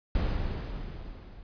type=noise with level ramp; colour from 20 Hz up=brown; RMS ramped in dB=-26 to -48 dBFS; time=0.15-1.43 s; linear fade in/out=2 ms; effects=resampled to 11025 Hz